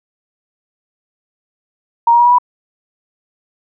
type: tone with pitch steps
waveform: sine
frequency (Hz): 935 / 947 / 959.1 / 971.3 / 983.8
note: A#5 / A#5 / A#5 / B5 / B5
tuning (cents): +5 / +27 / +49 / -29 / -7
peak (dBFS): -6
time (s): 2.07-2.385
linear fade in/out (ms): 5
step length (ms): 63
effects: none